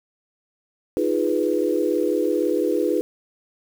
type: chord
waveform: sine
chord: F half-diminished seventh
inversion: third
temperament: equal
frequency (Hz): 311.1 / 349.2 / 415.3 / 493.9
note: Eb4 / F4 / Ab4 / Cb5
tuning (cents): 0 / 0 / 0 / 0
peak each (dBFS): -24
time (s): 0.97-3.01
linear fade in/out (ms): 0
effects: 7-bit